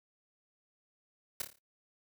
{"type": "noise with echo", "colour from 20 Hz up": "white", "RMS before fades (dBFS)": -34, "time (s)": [1.4, 1.42], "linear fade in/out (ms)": 5, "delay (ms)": 28, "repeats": 6, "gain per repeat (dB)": -6, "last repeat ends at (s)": 1.588, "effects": ["noise-tail reverb RT60 0.1 s tail -20 dB re dry"]}